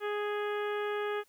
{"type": "harmonic tone", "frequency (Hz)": 415.3, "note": "G#4", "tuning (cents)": 0, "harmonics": [1, 2, 3, 4, 5, 6, 7, 8], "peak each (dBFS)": [-32, -41, -40, -41, -47, -49, -51, -52], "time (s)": [0, 1.24], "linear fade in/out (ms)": 50, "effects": ["white hiss -68 dBFS RMS until 1.28 s"]}